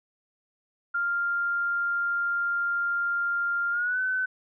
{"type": "tone with pitch glide", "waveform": "sine", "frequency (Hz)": [1396.9, 1514.6], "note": ["F6", "F#6"], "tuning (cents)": [0, 40], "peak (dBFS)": -24, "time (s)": [0.94, 4.26], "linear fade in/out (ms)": 10, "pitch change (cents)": 140, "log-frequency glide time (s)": [3.71, 4], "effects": []}